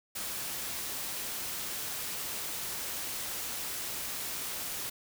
white noise, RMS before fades -37 dBFS, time 0.15-4.9 s, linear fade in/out 10 ms, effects none

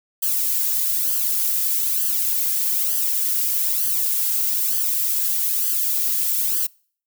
violet noise with flanger, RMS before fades -21 dBFS, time 0.22-6.67 s, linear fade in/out 10 ms, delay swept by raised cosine 0.64 to 2.44 ms, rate 1.1 Hz, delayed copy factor +0.8, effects noise-tail reverb RT60 0.5 s tail -26 dB re dry

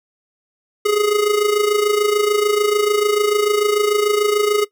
square tone with amplitude modulation, 417.6 Hz, G#4, 10 cents sharp, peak -12 dBFS, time 0.85-4.65 s, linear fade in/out 10 ms, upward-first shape sine, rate 26.8 Hz, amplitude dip 65%, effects noise-tail reverb RT60 0.1 s tail -18 dB re dry

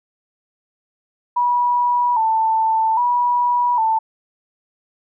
sine tone with vibrato, 929 Hz, A#5, 6 cents flat, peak -14 dBFS, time 1.36-3.99 s, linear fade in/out 10 ms, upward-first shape square, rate 0.62 Hz, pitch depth 78 cents each way, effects none

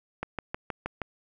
click train, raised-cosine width 0.5 ms, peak -16 dBFS, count 6, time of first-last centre 0.23-1.017 s, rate 6.35 Hz, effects none

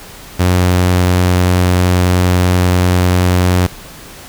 sawtooth tone, 90.3 Hz, F#2, 42 cents flat, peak -5 dBFS, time 0.39-3.67 s, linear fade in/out 10 ms, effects pink hiss -34 dBFS RMS until 4.28 s

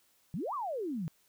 sine exponential two-way sweep, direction up then down, 144.3 to 1221 to 148.4 Hz, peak -33 dBFS, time 0.34-1.08 s, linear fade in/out 0 ms, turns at 0.54 s, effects white hiss -69 dBFS RMS until 1.28 s

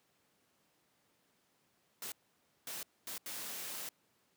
white noise bursts at uneven times, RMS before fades -43 dBFS, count 4, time 2.02-2.12 / 2.67-2.83 / 3.07-3.18 / 3.26-3.89 s, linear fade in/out 2 ms, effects pink hiss -74 dBFS RMS until 4.36 s + high-pass 150 Hz 12 dB/octave

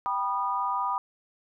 sine chord, G augmented, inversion none, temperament just, 784 / 980 / 1225 Hz, G5 / B5 / D#6, 0 / -14 / -27 cents, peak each -33 / -28 / -30 dBFS, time 0.06-0.98 s, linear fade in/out 0 ms, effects none

